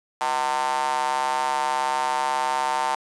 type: tone with high-pass filter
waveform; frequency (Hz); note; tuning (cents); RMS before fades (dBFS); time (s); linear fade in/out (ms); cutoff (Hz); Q
square; 69.3; C#2; 0; -24; 0.21-2.95; 0; 870; 5.6
effects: resampled to 22050 Hz + 7-bit